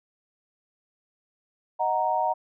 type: chord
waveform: sine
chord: D# minor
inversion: none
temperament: equal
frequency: 622.3 / 740 / 932.3 Hz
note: D#5 / F#5 / A#5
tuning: 0 / 0 / 0 cents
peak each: -29 / -26 / -25 dBFS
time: 1.79-2.34 s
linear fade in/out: 20 ms
effects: none